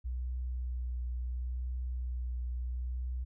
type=tone with vibrato; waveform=sine; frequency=61.74 Hz; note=B1; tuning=in tune; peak=-33 dBFS; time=0.04-3.25 s; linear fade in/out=20 ms; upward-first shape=triangle; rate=0.73 Hz; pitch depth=22 cents each way; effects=none